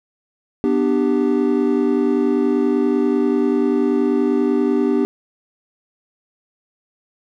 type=chord; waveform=triangle; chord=G major; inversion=first; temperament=equal with one note detuned; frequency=246.9 / 297.2 / 392 Hz; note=B3 / D4 / G4; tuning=0 / +21 / 0 cents; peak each=-17 dBFS; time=0.64-5.05 s; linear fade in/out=0 ms; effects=none